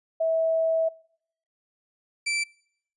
sine / sawtooth tone pair in turn, 650 / 2333 Hz, E5 / D7, -24 / -12 cents, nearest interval octave + minor seventh, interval 2212 cents, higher second, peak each -21 dBFS, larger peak neither, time 0.2-0.89 / 2.26-2.44 s, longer first, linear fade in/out 10 ms, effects noise-tail reverb RT60 0.7 s tail -25 dB re dry + resampled to 24000 Hz

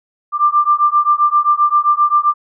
sine beating tone pair, 1183 / 1190.6 Hz, D6 / D6, +12 / +23 cents, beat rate 7.6 Hz, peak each -13 dBFS, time 0.32-2.34 s, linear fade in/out 50 ms, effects none

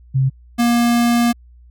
sine / square tone pair in turn, 133.1 / 237.2 Hz, C3 / A#3, +30 / +30 cents, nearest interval minor seventh, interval 1000 cents, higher second, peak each -12 / -13 dBFS, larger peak first, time 0.14-0.3 / 0.58-1.33 s, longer second, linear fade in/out 20 ms, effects added 60 Hz sine -42 dBFS peak until 1.7 s

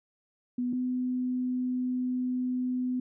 sine tone pair in turn, 246.9 / 251.9 Hz, B3 / B3, 0 / +34 cents, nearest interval unison, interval 34 cents, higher second, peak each -27 dBFS, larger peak neither, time 0.58-0.73 / 0.73-3 s, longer second, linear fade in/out 5 ms, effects none

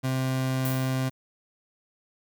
30% pulse tone, 130.81 Hz, C3, in tune, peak -22 dBFS, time 0.03-1.1 s, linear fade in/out 20 ms
violet noise with exponential decay, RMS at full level -32 dBFS, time 0.65-1.11 s, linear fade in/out 1 ms, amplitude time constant 100 ms
effects none

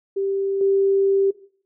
sine tone with level steps, 392 Hz, G4, in tune, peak -20 / -15 dBFS, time 0.16-1.31 s, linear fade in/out 10 ms, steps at 0.61 s, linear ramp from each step 2 ms, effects noise-tail reverb RT60 0.5 s tail -17 dB re dry

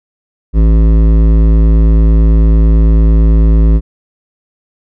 sine tone with hard clipping, 54.5 Hz, A1, 16 cents flat, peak -6 dBFS, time 0.53-3.81 s, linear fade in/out 50 ms, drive 13 dB, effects none

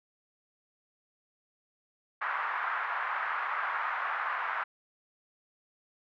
pink band-pass noise, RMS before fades -33 dBFS, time 2.21-4.64 s, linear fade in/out 10 ms, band 1000 to 1700 Hz, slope 24 dB/octave, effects none

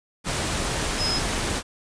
sine tone in noise, 5110 Hz, D#8, 45 cents sharp, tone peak -24 dBFS, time 0.97-1.21 s, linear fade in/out 50 ms, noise pink, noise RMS -26 dBFS, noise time 0.24-1.63 s, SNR -1 dB, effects resampled to 22050 Hz

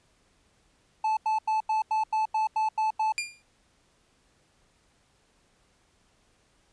triangle tone bursts, 871 Hz, A5, 18 cents flat, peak -21 dBFS, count 10, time 1.04-3.123 s, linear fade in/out 5 ms, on 130 ms, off 87 ms
sawtooth tone with exponential decay, 2400 Hz, D7, 37 cents sharp, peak -21 dBFS, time 3.18-3.42 s, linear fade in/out 0 ms, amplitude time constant 51 ms
effects pink hiss -66 dBFS RMS until 6.72 s + resampled to 22050 Hz

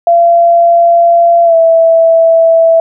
sine tone with pitch glide, 683 to 658.6 Hz, F5 to E5, -39 to -2 cents, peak -3 dBFS, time 0.07-2.8 s, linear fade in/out 2 ms, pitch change -63 cents, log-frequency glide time 1.44-1.55 s, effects none

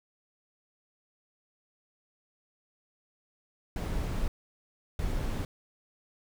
brown noise bursts at uneven times, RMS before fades -31 dBFS, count 2, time 3.76-4.28 / 4.99-5.45 s, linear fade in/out 2 ms, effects none

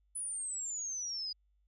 sine exponential sweep, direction down, 10060 to 4884 Hz, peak -36 dBFS, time 0.15-1.33 s, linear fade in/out 10 ms, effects added 50 Hz sine -69 dBFS peak until 1.67 s

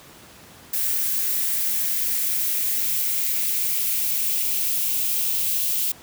violet noise with high-pass filter sweep, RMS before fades -23 dBFS, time 0.73-5.92 s, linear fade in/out 5 ms, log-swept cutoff 1600 to 2800 Hz, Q 2.4, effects pink hiss -46 dBFS RMS until 6.02 s + high-pass 80 Hz 12 dB/octave

